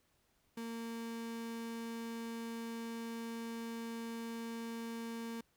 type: tone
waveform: 35% pulse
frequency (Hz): 229.8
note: A#3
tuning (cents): -25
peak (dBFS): -39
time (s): 0.57-5.41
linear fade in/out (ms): 5
effects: pink hiss -75 dBFS RMS until 5.56 s